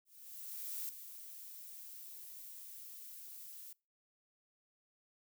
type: noise with ADSR envelope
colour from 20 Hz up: violet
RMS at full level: -41 dBFS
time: 0.05-3.73 s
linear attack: 840 ms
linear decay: 3 ms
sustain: -10 dB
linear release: 4 ms
effects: noise-tail reverb RT60 0.3 s tail -25 dB re dry